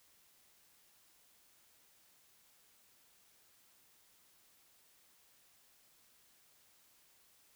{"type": "silence", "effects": ["white hiss -68 dBFS RMS until 7.55 s"]}